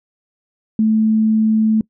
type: tone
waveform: sine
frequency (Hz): 218.7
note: A3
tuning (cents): -10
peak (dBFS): -11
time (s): 0.79-1.81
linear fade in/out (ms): 2
effects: noise-tail reverb RT60 0.1 s tail -23 dB re dry